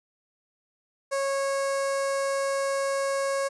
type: tone with notch filter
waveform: sawtooth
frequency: 549 Hz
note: C#5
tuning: 17 cents flat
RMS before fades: -27 dBFS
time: 1.11-3.49 s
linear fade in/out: 20 ms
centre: 3200 Hz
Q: 1.1
effects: resampled to 24000 Hz